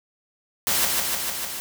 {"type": "noise with echo", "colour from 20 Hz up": "white", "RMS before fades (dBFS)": -22, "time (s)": [0.67, 0.85], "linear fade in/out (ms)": 0, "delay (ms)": 150, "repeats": 5, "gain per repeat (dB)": -2, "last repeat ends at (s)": 1.6, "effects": []}